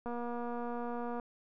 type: click train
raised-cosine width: 1 ms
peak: -27 dBFS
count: 273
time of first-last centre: 0.06-1.198 s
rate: 239 Hz
effects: none